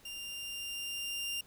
sawtooth tone with level ramp, 2794 Hz, F7, in tune, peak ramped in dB -38 to -31 dBFS, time 0.05-1.41 s, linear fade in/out 5 ms, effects pink hiss -61 dBFS RMS until 1.46 s

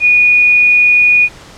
sine tone, 2457 Hz, D#7, 22 cents flat, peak -5 dBFS, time 0-1.29 s, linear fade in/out 50 ms, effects pink hiss -36 dBFS RMS until 1.57 s + low-pass 7000 Hz 12 dB/octave

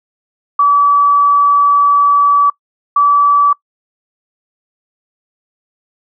sine tone pair in turn, 1148 / 1152.1 Hz, D6 / D6, -40 / -34 cents, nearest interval unison, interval 6 cents, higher second, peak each -6 dBFS, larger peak neither, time 0.59-2.5 / 2.96-3.53 s, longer first, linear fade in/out 5 ms, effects noise-tail reverb RT60 0.1 s tail -24 dB re dry

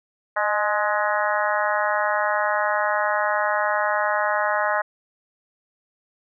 harmonic tone with a mistuned harmonic, 210 Hz, G#3, 19 cents sharp, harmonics 3 / 4 / 5 / 6 / 7 / 8 / 9, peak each -25 / -26 / -27 / -28 / -28 / -29 / -30 dBFS, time 0.36-4.82 s, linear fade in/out 10 ms, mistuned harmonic 3, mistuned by -36 cents, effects none

